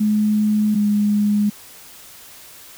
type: tone pair in turn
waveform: sine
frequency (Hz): 211.8 / 207.3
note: G#3 / G#3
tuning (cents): +34 / -3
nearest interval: unison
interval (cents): 37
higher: first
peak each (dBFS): -14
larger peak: neither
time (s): 0-0.75 / 0.75-1.5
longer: neither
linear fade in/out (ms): 10
effects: white hiss -42 dBFS RMS until 2.77 s